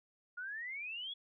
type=exponential sweep; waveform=sine; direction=up; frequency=1414 to 3424 Hz; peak=-40 dBFS; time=0.37-1.14 s; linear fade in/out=10 ms; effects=none